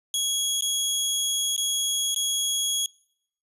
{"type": "tone with dropouts", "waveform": "20% pulse", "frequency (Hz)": 3324, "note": "G#7", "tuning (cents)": 1, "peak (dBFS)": -18, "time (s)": [0.14, 2.86], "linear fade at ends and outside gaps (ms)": 1, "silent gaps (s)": [[0.609, 0.622], [1.564, 1.578], [2.146, 2.161]], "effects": ["noise-tail reverb RT60 0.7 s tail -25 dB re dry", "resampled to 32000 Hz"]}